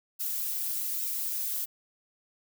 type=noise with flanger; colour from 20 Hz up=violet; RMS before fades=-32 dBFS; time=0.19-1.66 s; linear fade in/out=20 ms; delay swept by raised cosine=1.7 to 6.6 ms; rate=1.2 Hz; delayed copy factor=-0.85; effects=none